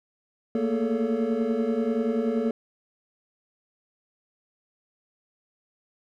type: tone cluster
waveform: triangle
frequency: 224.6 / 235 / 422.1 / 444 / 565 Hz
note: A3 / A#3 / G#4 / A4 / C#5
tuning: +36 / +14 / +28 / +16 / +33 cents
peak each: -28 / -24 / -31 / -26 / -32 dBFS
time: 0.55-2.51 s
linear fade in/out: 2 ms
effects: tanh soft clip ceiling -11 dBFS